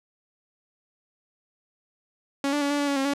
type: tone with pitch steps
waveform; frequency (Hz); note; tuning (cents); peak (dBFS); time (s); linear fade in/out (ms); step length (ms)
sawtooth; 278.1 / 292.1 / 283.6 / 289.3 / 286.7 / 281.1 / 269.8 / 282.5; C#4 / D4 / C#4 / D4 / D4 / C#4 / C#4 / C#4; +6 / -9 / +40 / -26 / -42 / +24 / -47 / +33; -19; 2.44-3.136; 2; 87
effects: low-pass 9000 Hz 12 dB/octave